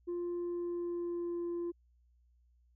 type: tone with pitch glide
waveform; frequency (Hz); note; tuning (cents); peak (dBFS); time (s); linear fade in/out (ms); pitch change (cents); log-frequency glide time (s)
sine; 349.2 to 344.8; F4 to F4; 0 to -22; -32; 0.07-1.72; 20; -22; 0.34-1.46
effects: tanh soft clip ceiling -33 dBFS + added 60 Hz sine -65 dBFS peak until 2.75 s